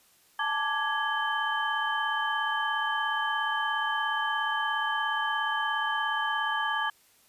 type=tone cluster; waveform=sine; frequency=849 / 886 / 1169 / 1666 / 3079 Hz; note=G#5 / A5 / D6 / G#6 / G7; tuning=+38 / +12 / -8 / +5 / -32 cents; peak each=-37 / -32 / -32 / -30 / -36 dBFS; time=0.39-6.9 s; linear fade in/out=5 ms; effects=white hiss -62 dBFS RMS until 7.28 s + resampled to 32000 Hz